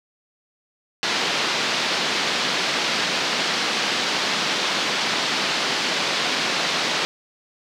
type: band-pass noise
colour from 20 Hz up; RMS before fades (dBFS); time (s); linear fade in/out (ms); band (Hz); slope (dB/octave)
white; -23; 1.03-7.05; 0; 160 to 4800; 24
effects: none